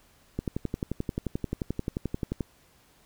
click train, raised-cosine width 3 ms, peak -16 dBFS, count 24, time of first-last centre 0.39-2.408 s, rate 11.4 Hz, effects pink hiss -61 dBFS RMS until 3.05 s

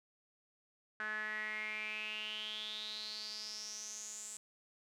sawtooth tone with band-pass filter sweep, 214 Hz, A3, 48 cents flat, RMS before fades -43 dBFS, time 1-4.37 s, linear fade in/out 0 ms, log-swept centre 1600 to 7800 Hz, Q 8.5, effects none

